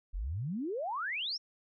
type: exponential sweep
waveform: sine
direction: up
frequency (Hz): 38.89 to 5710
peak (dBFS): -33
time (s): 0.13-1.38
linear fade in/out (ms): 20
effects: none